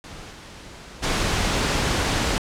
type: noise with level steps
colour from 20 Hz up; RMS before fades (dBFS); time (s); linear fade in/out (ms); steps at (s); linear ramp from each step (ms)
pink; -39 / -41 / -22; 0.04-2.38; 0; 0.3 / 1.02; 20
effects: low-pass 7000 Hz 12 dB/octave